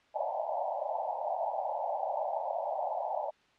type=band-pass noise; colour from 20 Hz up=pink; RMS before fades=-34 dBFS; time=0.14-3.31 s; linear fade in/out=20 ms; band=570 to 910 Hz; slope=96 dB/octave; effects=white hiss -65 dBFS RMS until 3.58 s + low-pass 3000 Hz 12 dB/octave